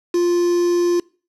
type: tone with quantisation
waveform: triangle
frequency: 349.2 Hz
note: F4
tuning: in tune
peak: -12 dBFS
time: 0.14-1 s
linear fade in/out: 5 ms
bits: 5
effects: noise-tail reverb RT60 0.4 s tail -24 dB re dry + low-pass 8000 Hz 12 dB/octave